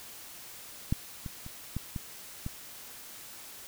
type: clicks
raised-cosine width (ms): 5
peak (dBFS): -14 / -25 / -30 / -20 / -22 / -22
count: 6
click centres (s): 0.925 / 1.262 / 1.464 / 1.766 / 1.962 / 2.464
effects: white hiss -47 dBFS RMS until 3.67 s